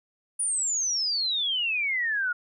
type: exponential sweep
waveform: sine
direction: down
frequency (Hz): 9750 to 1410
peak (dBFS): -24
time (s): 0.39-2.33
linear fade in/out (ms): 10
effects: none